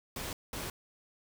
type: noise bursts at uneven times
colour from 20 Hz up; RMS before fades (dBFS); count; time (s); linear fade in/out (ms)
pink; -39; 2; 0.16-0.33 / 0.53-0.7; 2
effects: none